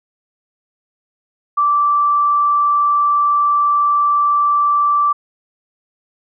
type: tone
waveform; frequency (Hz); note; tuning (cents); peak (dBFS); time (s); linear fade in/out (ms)
sine; 1167; D6; -11; -11; 1.57-5.13; 10
effects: none